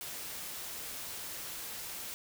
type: noise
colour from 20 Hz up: white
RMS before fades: -42 dBFS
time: 0.01-2.14 s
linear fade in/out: 0 ms
effects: none